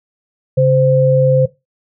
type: tone pair together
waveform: sine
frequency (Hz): 137.8 / 518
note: C#3 / C5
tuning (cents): -10 / -17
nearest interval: octave + major seventh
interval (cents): 2293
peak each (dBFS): -11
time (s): 0.57-1.46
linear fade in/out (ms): 10
effects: noise-tail reverb RT60 0.2 s tail -17 dB re dry